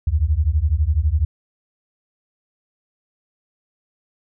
sine beating tone pair, 70.6 / 82.6 Hz, C#2 / E2, +32 / +4 cents, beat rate 12 Hz, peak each -18 dBFS, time 0.07-1.25 s, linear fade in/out 5 ms, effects none

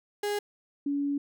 35% pulse / sine tone pair in turn, 412 / 284 Hz, G#4 / C#4, -14 / +42 cents, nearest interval tritone, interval 644 cents, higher first, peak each -26 dBFS, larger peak neither, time 0.23-0.39 / 0.86-1.18 s, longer second, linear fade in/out 5 ms, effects none

